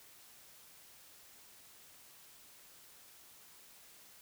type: silence
effects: white hiss -59 dBFS RMS until 4.21 s